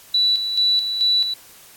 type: tone with tremolo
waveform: sine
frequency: 3951 Hz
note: B7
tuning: in tune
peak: -14 dBFS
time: 0.14-1.34 s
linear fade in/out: 5 ms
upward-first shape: square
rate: 2.3 Hz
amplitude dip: 55%
effects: white hiss -46 dBFS RMS until 1.76 s + AAC 64 kbps